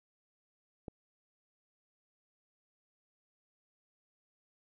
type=click; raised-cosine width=2 ms; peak=-28 dBFS; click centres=0.882 s; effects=none